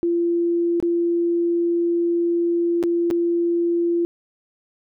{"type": "tone with dropouts", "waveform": "sine", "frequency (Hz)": 342.3, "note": "F4", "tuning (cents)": -35, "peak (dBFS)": -17, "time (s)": [0.03, 4.05], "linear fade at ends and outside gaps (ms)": 0, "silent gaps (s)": [[0.801, 0.826], [2.828, 2.837], [3.103, 3.11]], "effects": []}